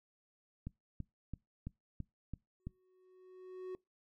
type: click train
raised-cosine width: 5 ms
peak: -29 dBFS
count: 7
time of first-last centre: 0.67-2.67 s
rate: 3 Hz
type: tone with exponential growth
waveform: triangle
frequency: 370 Hz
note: F#4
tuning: in tune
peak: -37 dBFS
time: 2.6-3.75 s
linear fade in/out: 0 ms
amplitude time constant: 250 ms
effects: noise-tail reverb RT60 0.2 s tail -24 dB re dry